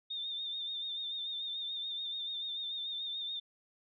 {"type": "tone with vibrato", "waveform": "sine", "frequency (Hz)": 3627, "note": "A#7", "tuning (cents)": -48, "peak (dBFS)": -36, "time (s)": [0.1, 3.4], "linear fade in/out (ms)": 10, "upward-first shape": "sine", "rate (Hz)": 6.9, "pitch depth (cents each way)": 47, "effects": []}